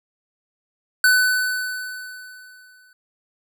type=tone with exponential decay; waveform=square; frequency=1503 Hz; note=F#6; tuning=27 cents sharp; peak=-12 dBFS; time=1.04-2.93 s; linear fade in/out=2 ms; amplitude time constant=410 ms; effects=none